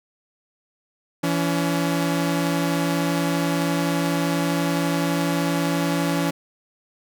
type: tone pair together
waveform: sawtooth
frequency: 167.6 / 283.1 Hz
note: E3 / C#4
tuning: +29 / +37 cents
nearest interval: major sixth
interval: 908 cents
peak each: -19 dBFS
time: 1.23-6.31 s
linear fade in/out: 10 ms
effects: none